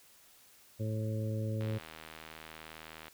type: harmonic tone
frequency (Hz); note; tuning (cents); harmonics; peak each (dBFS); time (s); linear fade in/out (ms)
109.1; A2; -14; 1 / 2 / 3 / 4 / 5; -33 / -41 / -45 / -46 / -43; 0.79-1.79; 20
type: click train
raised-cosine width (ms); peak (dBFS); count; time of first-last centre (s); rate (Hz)
0.3; -30; 118; 1.61-3.082; 79.5
effects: white hiss -61 dBFS RMS until 3.13 s